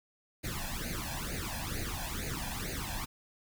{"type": "noise with flanger", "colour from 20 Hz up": "pink", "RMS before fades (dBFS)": -37, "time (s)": [0.43, 3.06], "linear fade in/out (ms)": 20, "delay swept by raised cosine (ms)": [0.45, 1.21], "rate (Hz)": 2.2, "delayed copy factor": 0.9, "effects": []}